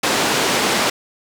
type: band-pass noise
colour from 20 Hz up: pink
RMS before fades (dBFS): -18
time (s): 0.03-0.9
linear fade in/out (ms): 5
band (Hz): 270 to 7500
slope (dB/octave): 12
effects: none